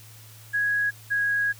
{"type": "tone pair in turn", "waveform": "sine", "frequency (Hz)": [1661.2, 1651.6], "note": ["G#6", "G#6"], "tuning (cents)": [0, -10], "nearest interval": "unison", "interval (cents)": 10, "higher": "first", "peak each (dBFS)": -21, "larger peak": "neither", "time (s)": [[0.53, 0.91], [1.1, 1.53]], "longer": "second", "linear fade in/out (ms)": 20, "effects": ["added 110 Hz sine -47 dBFS peak until 1.59 s", "white hiss -50 dBFS RMS until 1.59 s"]}